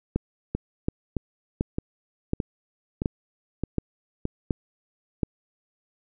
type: two click trains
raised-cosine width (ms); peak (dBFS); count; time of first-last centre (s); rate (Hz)
3; -13 / -10; 7 / 8; 0.55-4.254 / 0.16-5.232; 1.62 / 1.38
effects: none